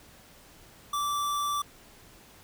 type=tone; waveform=square; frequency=1165 Hz; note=D6; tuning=14 cents flat; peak=-28 dBFS; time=0.93-1.62 s; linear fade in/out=5 ms; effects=pink hiss -54 dBFS RMS until 2.43 s